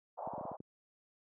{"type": "band-pass noise", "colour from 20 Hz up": "pink", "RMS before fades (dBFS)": -43, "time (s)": [0.17, 0.57], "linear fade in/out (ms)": 20, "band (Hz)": [560, 1000], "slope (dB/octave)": 48}
{"type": "clicks", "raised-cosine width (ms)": 3, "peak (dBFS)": -32, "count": 7, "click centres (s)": [0.274, 0.336, 0.38, 0.411, 0.453, 0.516, 0.604]}
{"effects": ["high-pass 150 Hz 12 dB/octave"]}